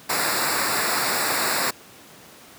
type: noise with comb filter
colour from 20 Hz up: pink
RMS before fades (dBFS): -23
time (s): 0.09-1.71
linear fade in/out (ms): 10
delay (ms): 0.32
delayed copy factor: -0.8
effects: pink hiss -46 dBFS RMS until 2.58 s + high-pass 150 Hz 12 dB/octave